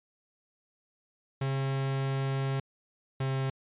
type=tone pair in turn; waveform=45% pulse; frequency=135.3 / 133.75 Hz; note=C#3 / C3; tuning=-42 / +38 cents; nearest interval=unison; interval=20 cents; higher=first; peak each=-28 dBFS; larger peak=neither; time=1.41-2.6 / 3.2-3.5 s; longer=first; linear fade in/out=5 ms; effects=resampled to 8000 Hz